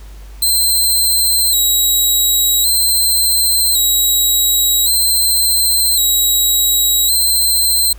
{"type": "tone with vibrato", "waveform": "10% pulse", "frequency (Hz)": 3983, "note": "B7", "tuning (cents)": 14, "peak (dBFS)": -4, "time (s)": [0.42, 7.93], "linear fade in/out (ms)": 5, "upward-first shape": "square", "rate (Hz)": 0.45, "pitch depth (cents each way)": 57, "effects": ["added 50 Hz sine -31 dBFS peak until 7.98 s", "pink hiss -45 dBFS RMS until 7.98 s"]}